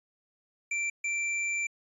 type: tone bursts at uneven times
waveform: square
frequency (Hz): 2349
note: D7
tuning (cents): 0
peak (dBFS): -29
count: 2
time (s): 0.71-0.9 / 1.04-1.67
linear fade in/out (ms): 5
effects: resampled to 24000 Hz